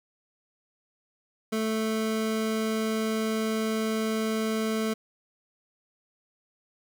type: tone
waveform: 25% pulse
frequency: 220 Hz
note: A3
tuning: in tune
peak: -22 dBFS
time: 1.52-4.94 s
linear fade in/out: 10 ms
effects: none